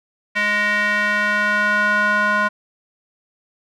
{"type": "tone with band-pass filter sweep", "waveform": "square", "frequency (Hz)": 208, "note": "G#3", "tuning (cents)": 3, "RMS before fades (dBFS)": -18, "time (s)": [0.35, 2.49], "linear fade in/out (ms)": 20, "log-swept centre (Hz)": [2000, 1300], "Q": 4.1, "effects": []}